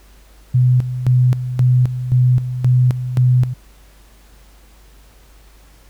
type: tone with tremolo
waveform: sine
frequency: 125.7 Hz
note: B2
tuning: 31 cents sharp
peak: -9 dBFS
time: 0.54-3.54 s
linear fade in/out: 10 ms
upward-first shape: square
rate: 1.9 Hz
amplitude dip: 70%
effects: added 50 Hz sine -44 dBFS peak until 5.89 s + pink hiss -51 dBFS RMS until 5.89 s